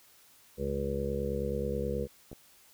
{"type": "harmonic tone", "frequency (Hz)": 69.4, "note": "C#2", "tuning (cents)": 3, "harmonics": [1, 2, 3, 5, 6, 7, 8], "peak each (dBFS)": [-37, -39, -37, -42, -38, -34, -45], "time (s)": [0.57, 2.08], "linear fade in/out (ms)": 50}
{"type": "clicks", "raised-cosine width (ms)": 2, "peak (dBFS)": -31, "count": 2, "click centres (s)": [2.316, 2.33]}
{"effects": ["white hiss -60 dBFS RMS until 2.73 s"]}